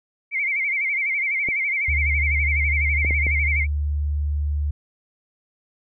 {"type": "tone with vibrato", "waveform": "sine", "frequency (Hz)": 2200, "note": "C#7", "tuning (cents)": -14, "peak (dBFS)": -20, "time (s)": [0.31, 3.67], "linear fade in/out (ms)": 50, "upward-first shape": "sine", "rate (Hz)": 12, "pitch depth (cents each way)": 100}
{"type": "clicks", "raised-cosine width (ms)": 2, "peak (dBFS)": -18, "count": 4, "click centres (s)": [1.487, 3.048, 3.108, 3.267]}
{"type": "tone", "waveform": "sine", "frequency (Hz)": 73.42, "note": "D2", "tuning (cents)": 0, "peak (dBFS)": -20, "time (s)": [1.88, 4.71], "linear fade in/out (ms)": 5}
{"effects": []}